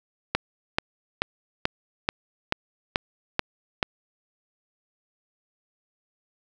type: click train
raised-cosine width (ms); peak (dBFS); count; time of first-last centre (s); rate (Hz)
0.3; -5; 9; 0.35-3.828; 2.3
effects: none